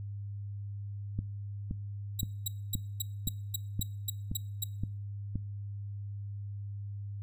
click train, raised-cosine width 5 ms, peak -21 dBFS, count 9, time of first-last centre 1.19-5.357 s, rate 1.92 Hz
10% pulse tone bursts, 3843 Hz, B7, 48 cents flat, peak -22 dBFS, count 10, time 2.19-4.64 s, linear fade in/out 5 ms, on 20 ms, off 250 ms
effects noise-tail reverb RT60 0.6 s tail -21 dB re dry + added 101 Hz sine -37 dBFS peak until 7.22 s

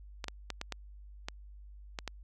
clicks, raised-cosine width 0.2 ms, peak -19 dBFS, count 8, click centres 0.242 / 0.283 / 0.503 / 0.614 / 0.723 / 1.285 / 1.988 / 2.077 s, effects added 50 Hz sine -48 dBFS peak until 2.23 s

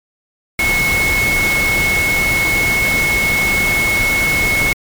sine tone in noise, 2189 Hz, C#7, 22 cents flat, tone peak -13 dBFS, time 0.59-4.73 s, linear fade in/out 2 ms, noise pink, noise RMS -20 dBFS, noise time 0.59-4.73 s, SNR +4 dB, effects MP3 96 kbps

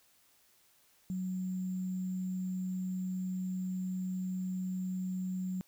sine tone with sample-and-hold, 185 Hz, F#3, in tune, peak -33 dBFS, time 1.1-5.61 s, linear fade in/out 0 ms, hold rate 7350 Hz, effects white hiss -67 dBFS RMS until 5.67 s

